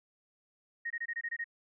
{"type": "tone bursts", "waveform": "sine", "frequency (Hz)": 1866, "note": "A#6", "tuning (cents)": 1, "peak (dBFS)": -33, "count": 8, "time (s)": [0.85, 1.443], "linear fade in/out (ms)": 10, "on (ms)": 54, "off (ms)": 23, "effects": []}